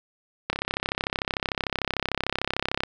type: click train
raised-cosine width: 0.3 ms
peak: -8 dBFS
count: 79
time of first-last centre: 0.5-2.835 s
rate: 33.4 Hz
effects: none